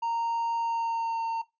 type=tone with pitch glide; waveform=triangle; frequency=926 to 912.2 Hz; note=A#5 to A#5; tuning=-12 to -38 cents; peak=-25 dBFS; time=0.02-1.42 s; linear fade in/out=10 ms; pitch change=-26 cents; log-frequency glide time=0.55-1.23 s; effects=noise-tail reverb RT60 0.2 s tail -18 dB re dry + resampled to 16000 Hz